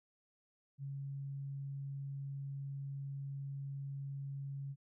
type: tone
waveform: sine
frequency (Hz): 138.59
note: C#3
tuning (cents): 0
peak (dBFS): -40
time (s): 0.78-4.76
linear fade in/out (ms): 50
effects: none